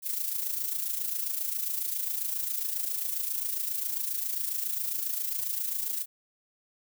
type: noise with amplitude modulation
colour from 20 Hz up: violet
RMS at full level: -29 dBFS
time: 0.02-6.06 s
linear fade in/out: 50 ms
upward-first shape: sine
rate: 27.4 Hz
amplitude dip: 60%
effects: none